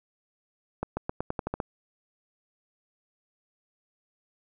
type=accelerating click train; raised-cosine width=1 ms; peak=-15 dBFS; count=9; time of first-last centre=0.83-1.602 s; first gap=140 ms; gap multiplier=0.89; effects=none